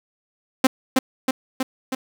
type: tone with echo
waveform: sawtooth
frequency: 261.4 Hz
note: C4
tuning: 1 cent flat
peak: -7 dBFS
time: 0.64-0.67 s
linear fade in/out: 5 ms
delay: 320 ms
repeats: 4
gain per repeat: -3 dB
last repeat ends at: 1.95 s
effects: 8-bit